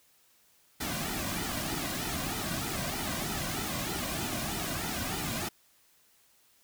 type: noise with flanger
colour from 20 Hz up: pink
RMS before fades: -34 dBFS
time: 0.8-5.49 s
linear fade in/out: 10 ms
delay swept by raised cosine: 1.8 to 2.33 ms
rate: 3.2 Hz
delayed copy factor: -0.7
effects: white hiss -65 dBFS RMS until 6.63 s